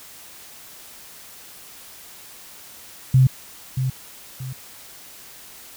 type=tone with echo; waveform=sine; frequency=130.4 Hz; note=C3; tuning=5 cents flat; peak=-10 dBFS; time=3.14-3.27 s; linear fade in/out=5 ms; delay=630 ms; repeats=2; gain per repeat=-9 dB; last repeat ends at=4.53 s; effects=white hiss -43 dBFS RMS until 5.76 s